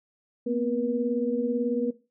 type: tone cluster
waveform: sine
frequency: 233.9 / 252.1 / 479.5 Hz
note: A#3 / B3 / A#4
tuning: +6 / +36 / +49 cents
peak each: -29 / -29 / -28 dBFS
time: 0.46-1.91 s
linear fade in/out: 10 ms
effects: noise-tail reverb RT60 0.3 s tail -17 dB re dry